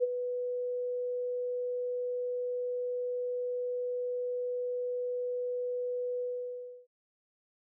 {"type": "tone with ADSR envelope", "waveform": "sine", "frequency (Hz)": 493.9, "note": "B4", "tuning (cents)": 0, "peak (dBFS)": -22, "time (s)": [0, 6.87], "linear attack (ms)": 33, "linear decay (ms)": 26, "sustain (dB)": -9, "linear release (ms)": 660, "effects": []}